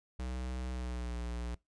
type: tone with pitch glide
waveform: square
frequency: 62.9 to 59.54 Hz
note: B1 to A#1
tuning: +32 to +37 cents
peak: -37 dBFS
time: 0.19-1.55 s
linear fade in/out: 5 ms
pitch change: -95 cents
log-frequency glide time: 0.71-1.17 s
effects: noise-tail reverb RT60 0.2 s tail -23 dB re dry + resampled to 22050 Hz